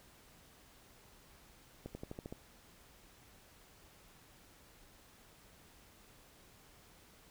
accelerating click train, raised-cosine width 2 ms, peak -30 dBFS, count 7, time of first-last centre 1.86-2.325 s, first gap 90 ms, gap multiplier 0.94, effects pink hiss -62 dBFS RMS until 7.3 s

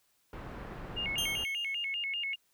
pink low-pass noise, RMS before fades -43 dBFS, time 0.33-1.44 s, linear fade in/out 2 ms, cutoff 1600 Hz, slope 12 dB/octave
sine tone with vibrato, 2489 Hz, D#7, in tune, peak -32 dBFS, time 0.96-2.36 s, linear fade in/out 20 ms, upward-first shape square, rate 5.1 Hz, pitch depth 220 cents each way
sawtooth tone with exponential decay, 3170 Hz, G7, 19 cents sharp, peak -27 dBFS, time 1.18-1.97 s, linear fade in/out 2 ms, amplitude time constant 170 ms
effects white hiss -72 dBFS RMS until 2.53 s

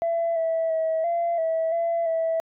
sine tone with pitch steps, 671 / 654 / 644 / 683 / 650 / 674 / 654 Hz, E5 / E5 / E5 / F5 / E5 / E5 / E5, +31 / -14 / -41 / -39 / -24 / +38 / -14 cents, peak -20 dBFS, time 0.02-2.4 s, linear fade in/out 0 ms, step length 340 ms, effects tanh soft clip ceiling -18 dBFS

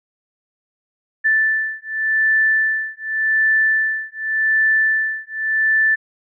sine beating tone pair, 1760 / 1760.87 Hz, A6 / A6, 0 / +1 cents, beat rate 0.87 Hz, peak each -18 dBFS, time 1.24-5.96 s, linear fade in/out 20 ms, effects none

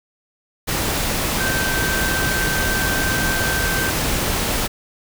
sine tone in noise, 1556 Hz, G6, 13 cents flat, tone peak -22 dBFS, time 1.39-3.91 s, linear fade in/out 20 ms, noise pink, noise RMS -21 dBFS, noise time 0.67-4.68 s, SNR -4 dB, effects none

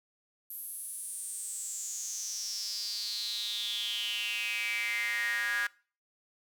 square tone with high-pass filter sweep, 110 Hz, A2, in tune, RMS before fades -35 dBFS, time 0.5-5.67 s, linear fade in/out 5 ms, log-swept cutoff 12000 to 1600 Hz, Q 8.4, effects noise-tail reverb RT60 0.4 s tail -22 dB re dry

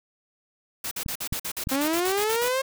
white noise bursts, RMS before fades -31 dBFS, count 14, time 0.84-2.486 s, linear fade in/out 5 ms, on 73 ms, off 48 ms
clicks, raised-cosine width 5 ms, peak -16 dBFS, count 3, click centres 1.062 / 1.325 / 1.672 s
sawtooth linear sweep, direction up, 260 to 541 Hz, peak -19 dBFS, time 1.71-2.62 s, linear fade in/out 10 ms
effects none

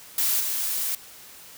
blue noise with level steps, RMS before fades -23 / -27 dBFS, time 0.18-0.95 s, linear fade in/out 2 ms, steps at 0.4 s, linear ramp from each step 2 ms, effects white hiss -46 dBFS RMS until 1.57 s

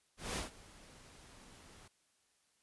pink noise with ADSR envelope, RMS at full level -37 dBFS, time 0.17-1.88 s, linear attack 190 ms, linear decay 140 ms, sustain -21 dB, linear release 6 ms, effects white hiss -75 dBFS RMS until 2.62 s + resampled to 24000 Hz

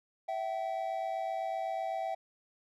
triangle tone pair together, 659.3 / 767.2 Hz, E5 / G5, 0 / -37 cents, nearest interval minor third, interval 263 cents, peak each -34 / -33 dBFS, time 0.28-2.15 s, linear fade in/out 10 ms, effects none

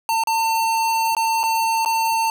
square tone with dropouts, 901 Hz, A5, 41 cents sharp, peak -18 dBFS, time 0.09-2.3 s, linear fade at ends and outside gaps 1 ms, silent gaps 0.237-0.272 / 1.15-1.167 / 1.432-1.437 / 1.849-1.859 s, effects none

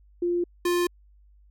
sine / square tone pair in turn, 349.2 / 351.2 Hz, F4 / F4, 0 / +10 cents, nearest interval unison, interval 10 cents, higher second, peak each -22 / -22 dBFS, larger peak neither, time 0.22-0.44 / 0.65-0.87 s, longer neither, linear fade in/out 5 ms, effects added 50 Hz sine -53 dBFS peak until 1.5 s

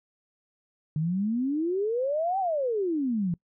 sine exponential two-way sweep, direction up then down, 148.8 to 793 to 164.6 Hz, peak -24 dBFS, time 0.96-3.34 s, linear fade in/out 2 ms, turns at 2.39 s, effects noise-tail reverb RT60 0.1 s tail -24 dB re dry

